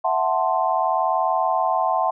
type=chord; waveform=sine; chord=F# half-diminished seventh; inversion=third; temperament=equal; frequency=659.3 / 740 / 880 / 1046.5 Hz; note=E5 / F#5 / A5 / C6; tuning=0 / 0 / 0 / 0 cents; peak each=-24 / -22 / -24 / -24 dBFS; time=0.04-2.11 s; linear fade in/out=10 ms; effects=none